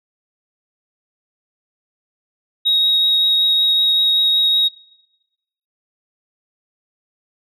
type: tone with vibrato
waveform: sine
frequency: 3780 Hz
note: A#7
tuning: 23 cents sharp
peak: -11 dBFS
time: 2.65-4.69 s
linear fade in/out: 20 ms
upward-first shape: triangle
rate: 5.3 Hz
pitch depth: 9 cents each way
effects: noise-tail reverb RT60 1.0 s tail -25 dB re dry + tanh soft clip ceiling -8 dBFS